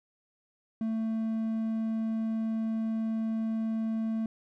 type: tone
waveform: triangle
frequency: 222.7 Hz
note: A3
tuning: 21 cents sharp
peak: -26 dBFS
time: 0.81-4.26 s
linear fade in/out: 2 ms
effects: none